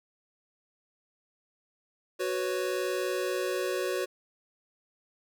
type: chord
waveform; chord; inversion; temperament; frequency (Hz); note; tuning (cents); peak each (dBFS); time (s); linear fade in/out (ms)
square; F# suspended fourth; none; equal; 370 / 493.9 / 554.4; F#4 / B4 / C#5; 0 / 0 / 0; -32 / -35 / -35; 2.19-4.06; 20
effects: none